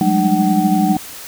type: tone cluster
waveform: sine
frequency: 181.7 / 197.2 / 209.5 / 302 / 756 Hz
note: F#3 / G3 / G#3 / D4 / F#5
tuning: -31 / +11 / +15 / +48 / +37 cents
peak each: -18 dBFS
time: 0.01-0.97 s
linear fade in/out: 2 ms
effects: white hiss -33 dBFS RMS until 1.27 s